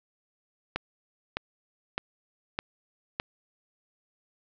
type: click train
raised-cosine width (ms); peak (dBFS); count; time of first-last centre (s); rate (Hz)
0.3; -12; 5; 0.76-3.199; 1.64
effects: low-pass 5000 Hz 12 dB/octave